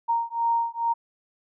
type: beating tone pair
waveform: sine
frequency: 928 / 930.3 Hz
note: A#5 / A#5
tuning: -8 / -4 cents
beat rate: 2.3 Hz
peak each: -25 dBFS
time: 0.08-0.94 s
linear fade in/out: 20 ms
effects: none